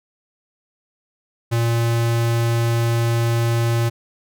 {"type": "tone", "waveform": "square", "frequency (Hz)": 116.54, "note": "A#2", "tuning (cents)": 0, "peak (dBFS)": -17, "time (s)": [1.51, 3.9], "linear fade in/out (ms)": 20, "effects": []}